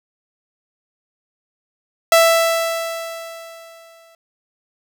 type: tone with exponential decay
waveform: sawtooth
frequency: 662 Hz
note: E5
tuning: 7 cents sharp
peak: -4 dBFS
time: 2.12-4.15 s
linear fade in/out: 2 ms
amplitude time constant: 440 ms
effects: none